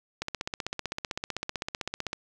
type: click train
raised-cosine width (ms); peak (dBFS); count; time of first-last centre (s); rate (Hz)
0.2; -14; 31; 0.22-2.131; 15.7
effects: none